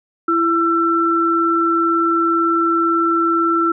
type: tone pair together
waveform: sine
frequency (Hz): 333.6 / 1341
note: E4 / E6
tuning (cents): +21 / +29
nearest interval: 2 octaves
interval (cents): 2408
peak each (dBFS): -17 / -15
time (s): 0.28-3.72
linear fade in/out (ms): 5
effects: none